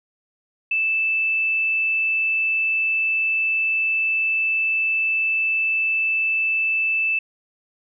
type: tone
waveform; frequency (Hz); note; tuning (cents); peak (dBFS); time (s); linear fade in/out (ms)
sine; 2637; E7; 0; -18; 0.71-7.19; 5
effects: none